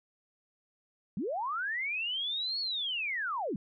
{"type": "linear two-way sweep", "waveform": "sine", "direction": "up then down", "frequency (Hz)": [157.3, 4429, 157.3], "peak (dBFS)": -31, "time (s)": [1.17, 3.56], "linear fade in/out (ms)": 2, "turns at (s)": 2.6, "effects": []}